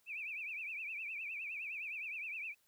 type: tone with vibrato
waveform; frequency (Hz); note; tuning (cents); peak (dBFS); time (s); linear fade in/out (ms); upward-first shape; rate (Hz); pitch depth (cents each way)
sine; 2480; D#7; -6; -40; 0.06-2.55; 50; triangle; 9.7; 170
effects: white hiss -74 dBFS RMS until 2.67 s